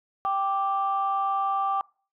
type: tone pair together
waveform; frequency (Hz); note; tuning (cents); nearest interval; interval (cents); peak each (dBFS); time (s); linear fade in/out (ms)
sine; 784 / 1174.7; G5 / D6; 0 / 0; perfect fifth; 700; -25; 0.25-1.81; 0
effects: noise-tail reverb RT60 0.4 s tail -25 dB re dry + tanh soft clip ceiling -16 dBFS